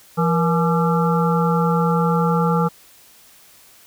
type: harmonic tone with a mistuned harmonic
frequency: 169.4 Hz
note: E3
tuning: 48 cents sharp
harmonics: 1 / 3 / 5 / 7 / 8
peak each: -17 / -22 / -24 / -25 / -26 dBFS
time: 0.17-2.69 s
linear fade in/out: 20 ms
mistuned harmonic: 3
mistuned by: -110 cents
effects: white hiss -49 dBFS RMS until 3.86 s